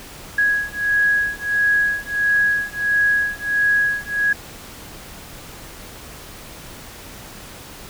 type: beating tone pair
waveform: sine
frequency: 1661.2 / 1662.7 Hz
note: G#6 / G#6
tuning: 0 / +2 cents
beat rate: 1.5 Hz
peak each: -19 dBFS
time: 0.38-4.33 s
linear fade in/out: 5 ms
effects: pink hiss -38 dBFS RMS until 7.89 s